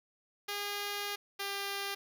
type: tone pair in turn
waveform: 5% pulse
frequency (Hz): 407.8 / 398.3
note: G#4 / G4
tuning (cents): -32 / +28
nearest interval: unison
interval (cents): 40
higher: first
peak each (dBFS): -24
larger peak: neither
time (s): 0.48-1.16 / 1.39-1.95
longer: first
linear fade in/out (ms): 10
effects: none